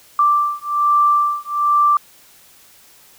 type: beating tone pair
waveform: sine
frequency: 1174.7 / 1175.9 Hz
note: D6 / D6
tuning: 0 / +2 cents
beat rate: 1.2 Hz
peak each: -16 dBFS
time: 0.19-1.97 s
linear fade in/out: 2 ms
effects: white hiss -48 dBFS RMS until 3.18 s